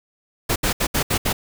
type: noise bursts at uneven times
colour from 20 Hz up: pink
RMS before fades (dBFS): -20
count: 6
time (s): 0.49-0.56 / 0.63-0.73 / 0.8-0.87 / 0.94-1.03 / 1.1-1.18 / 1.25-1.33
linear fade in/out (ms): 10
effects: none